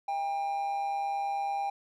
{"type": "tone with amplitude modulation", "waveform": "triangle", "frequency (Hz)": 799, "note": "G5", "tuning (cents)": 33, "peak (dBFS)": -25, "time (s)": [0.08, 1.7], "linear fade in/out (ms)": 5, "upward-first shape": "sine", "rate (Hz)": 149, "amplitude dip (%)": 45, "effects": []}